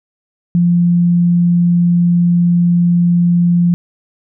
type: tone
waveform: sine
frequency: 173.7 Hz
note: F3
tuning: 9 cents flat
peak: -8 dBFS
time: 0.55-3.74 s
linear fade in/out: 0 ms
effects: none